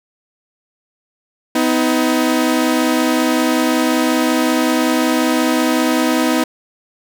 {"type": "tone pair together", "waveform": "sawtooth", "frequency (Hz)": [251.6, 317], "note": ["B3", "D#4"], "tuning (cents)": [32, 32], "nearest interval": "major third", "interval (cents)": 400, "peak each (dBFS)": -12, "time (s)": [1.55, 6.44], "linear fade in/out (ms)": 5, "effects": []}